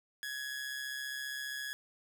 sawtooth tone with amplitude modulation, 1679 Hz, G#6, 18 cents sharp, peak -32 dBFS, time 0.23-1.73 s, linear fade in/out 0 ms, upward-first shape sine, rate 135 Hz, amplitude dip 50%, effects none

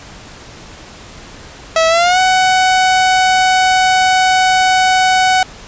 sawtooth tone with pitch glide, 650 to 746.7 Hz, E5 to F#5, -24 to +16 cents, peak -5 dBFS, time 1.76-5.43 s, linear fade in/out 2 ms, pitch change +240 cents, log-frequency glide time 1.88-2.19 s, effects pink hiss -35 dBFS RMS until 5.67 s + resampled to 16000 Hz

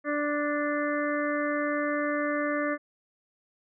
harmonic tone, 293.7 Hz, D4, in tune, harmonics 1 / 2 / 4 / 5 / 6 / 7, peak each -30 / -30 / -34 / -38 / -34 / -39 dBFS, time 0.04-2.78 s, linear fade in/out 50 ms, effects none

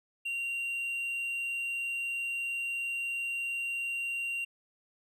triangle tone, 2763 Hz, F7, 19 cents flat, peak -30 dBFS, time 0.25-4.45 s, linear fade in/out 10 ms, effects none

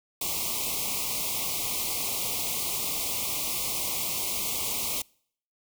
white band-stop noise, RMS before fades -30 dBFS, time 0.21-5.02 s, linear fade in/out 5 ms, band 1200 to 2100 Hz, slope 96 dB/octave, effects noise-tail reverb RT60 0.6 s tail -26 dB re dry

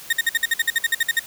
35% pulse tone bursts, 1844 Hz, A#6, 19 cents flat, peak -14 dBFS, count 14, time 0.1-1.195 s, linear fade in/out 5 ms, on 29 ms, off 53 ms, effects white hiss -40 dBFS RMS until 1.26 s

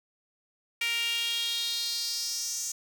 sawtooth tone with high-pass filter sweep, 466.2 Hz, A#4, in tune, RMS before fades -31 dBFS, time 0.81-2.72 s, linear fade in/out 5 ms, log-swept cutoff 2400 to 6600 Hz, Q 4.6, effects none

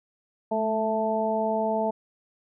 harmonic tone with a mistuned harmonic, 220 Hz, A3, in tune, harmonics 1 / 2 / 3 / 4, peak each -30 / -30 / -26 / -29 dBFS, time 0.51-1.91 s, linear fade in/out 10 ms, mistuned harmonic 1, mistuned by -24 cents, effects none

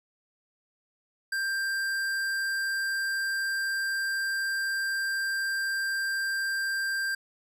sine tone with tanh clipping, 1583 Hz, G6, 17 cents sharp, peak -29 dBFS, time 1.32-7.15 s, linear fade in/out 5 ms, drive 17 dB, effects none

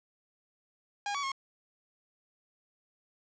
sawtooth tone with pitch steps, 814 / 1132 / 1084 Hz, G#5 / C#6 / C#6, -35 / +36 / -39 cents, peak -28 dBFS, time 1.06-1.318 s, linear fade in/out 2 ms, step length 86 ms, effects resampled to 16000 Hz + 9-bit

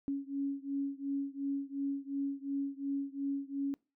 sine beating tone pair, 276.8 / 279.6 Hz, C#4 / C#4, -2 / +15 cents, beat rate 2.8 Hz, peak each -36 / -37 dBFS, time 0.08-3.74 s, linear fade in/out 0 ms, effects noise-tail reverb RT60 0.3 s tail -24 dB re dry

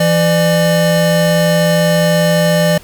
square tone pair together, 167.81 / 598 Hz, E3 / D5, +31 / +31 cents, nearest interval octave + minor seventh, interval 2200 cents, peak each -13 dBFS, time 0-2.78 s, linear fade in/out 5 ms, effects pink hiss -40 dBFS RMS until 2.83 s

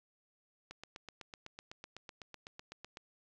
click train, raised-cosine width 0.2 ms, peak -29 dBFS, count 19, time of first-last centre 0.71-2.971 s, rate 7.96 Hz, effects low-pass 7000 Hz 12 dB/octave + 11-bit

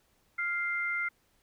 sine tone pair together, 1400 / 2093 Hz, F6 / C7, +4 / 0 cents, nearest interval perfect fifth, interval 696 cents, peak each -33 / -31 dBFS, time 0.38-1.09 s, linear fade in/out 10 ms, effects pink hiss -70 dBFS RMS until 1.42 s

